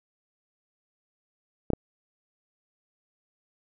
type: clicks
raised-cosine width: 2 ms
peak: -11 dBFS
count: 2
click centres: 1.703 / 1.734 s
effects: none